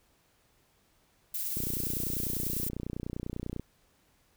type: noise with tremolo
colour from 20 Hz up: violet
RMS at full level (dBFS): -33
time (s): 1.34-2.69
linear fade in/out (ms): 5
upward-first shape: sine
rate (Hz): 18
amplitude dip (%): 25
type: click train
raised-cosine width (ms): 3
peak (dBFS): -23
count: 62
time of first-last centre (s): 1.57-3.597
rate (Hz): 30.1
effects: pink hiss -68 dBFS RMS until 4.36 s